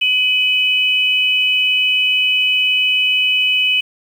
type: tone pair together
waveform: sine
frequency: 2536 / 2983 Hz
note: D#7 / F#7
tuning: +32 / +13 cents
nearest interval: minor third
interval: 281 cents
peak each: -15 dBFS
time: 0.01-3.81 s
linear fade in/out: 10 ms
effects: 7-bit